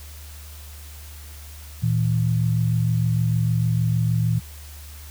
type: tone pair together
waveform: sine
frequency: 115.25 / 161.8 Hz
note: A#2 / E3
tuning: -19 / -32 cents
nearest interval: tritone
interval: 587 cents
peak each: -19 / -23 dBFS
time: 1.82-4.4 s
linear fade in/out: 20 ms
effects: added 74 Hz sine -38 dBFS peak until 5.1 s + white hiss -45 dBFS RMS until 5.1 s